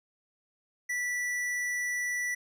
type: tone with hard clipping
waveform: sine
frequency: 1963 Hz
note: B6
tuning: 11 cents flat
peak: -31 dBFS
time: 0.89-2.35 s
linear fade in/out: 10 ms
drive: 11 dB
effects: none